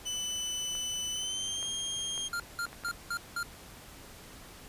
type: tone with pitch glide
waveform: 25% pulse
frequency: 3000 to 3215 Hz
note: F#7 to G7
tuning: +23 to +43 cents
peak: -29 dBFS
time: 0.05-2.29 s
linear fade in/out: 20 ms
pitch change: +120 cents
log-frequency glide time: 1.13-1.66 s
type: clicks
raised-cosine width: 0.5 ms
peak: -30 dBFS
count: 8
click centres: 0.752 / 1.628 / 2.178 / 2.398 / 2.666 / 2.73 / 2.837 / 2.886 s
type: tone bursts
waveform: square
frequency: 1396.9 Hz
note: F6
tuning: in tune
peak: -32 dBFS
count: 5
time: 2.33-3.43 s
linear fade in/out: 2 ms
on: 68 ms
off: 190 ms
effects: pink hiss -50 dBFS RMS until 4.68 s + resampled to 32000 Hz